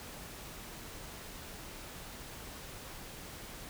silence, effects pink hiss -47 dBFS RMS until 3.69 s

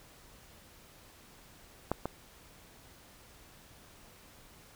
clicks, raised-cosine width 1 ms, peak -15 / -19 dBFS, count 2, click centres 1.916 / 2.056 s, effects pink hiss -57 dBFS RMS until 4.75 s

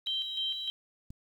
sine tone with vibrato, 3880 Hz, B7, 31 cents flat, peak -37 dBFS, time 0.06-0.7 s, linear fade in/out 2 ms, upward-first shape sine, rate 2.4 Hz, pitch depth 16 cents each way
sine tone with tremolo, 3136 Hz, G7, in tune, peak -30 dBFS, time 0.07-0.7 s, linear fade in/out 0 ms, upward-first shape square, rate 3.3 Hz, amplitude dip 60%
click, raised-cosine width 5 ms, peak -32 dBFS, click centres 1.105 s
effects 10-bit

